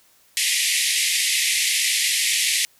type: band-pass noise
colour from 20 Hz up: pink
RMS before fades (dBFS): -21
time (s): 0.37-2.65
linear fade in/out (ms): 0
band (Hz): 1900 to 12000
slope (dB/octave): 96
effects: white hiss -57 dBFS RMS until 2.79 s